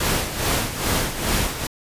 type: noise with tremolo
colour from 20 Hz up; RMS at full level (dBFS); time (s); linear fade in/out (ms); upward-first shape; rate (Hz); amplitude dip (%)
pink; -20; 0-1.67; 5; sine; 2.4; 65
effects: resampled to 32000 Hz